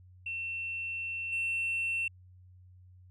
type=tone with level steps; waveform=sine; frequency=2700 Hz; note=E7; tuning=41 cents sharp; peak=-33 / -27 dBFS; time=0.26-2.08 s; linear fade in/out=5 ms; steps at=1.32 s; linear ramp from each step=10 ms; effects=tanh soft clip ceiling -28 dBFS + added 91 Hz sine -53 dBFS peak until 3.1 s